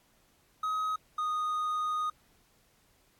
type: tone pair in turn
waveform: triangle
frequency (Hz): 1266 / 1238.5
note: D#6 / D#6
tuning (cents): +30 / -8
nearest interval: unison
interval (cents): 38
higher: first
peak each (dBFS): -27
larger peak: neither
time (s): 0.63-0.96 / 1.18-2.1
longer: second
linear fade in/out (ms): 5
effects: pink hiss -67 dBFS RMS until 3.19 s + AAC 64 kbps